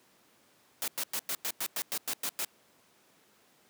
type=noise bursts; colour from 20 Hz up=white; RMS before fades=-33 dBFS; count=11; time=0.82-2.448 s; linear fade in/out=0 ms; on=58 ms; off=99 ms; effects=pink hiss -64 dBFS RMS until 3.69 s + high-pass 200 Hz 12 dB/octave